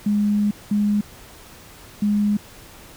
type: tone bursts at uneven times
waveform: sine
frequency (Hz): 207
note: G#3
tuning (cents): -5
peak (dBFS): -16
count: 3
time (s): 0.06-0.51 / 0.71-1.01 / 2.02-2.37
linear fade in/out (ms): 5
effects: pink hiss -44 dBFS RMS until 2.96 s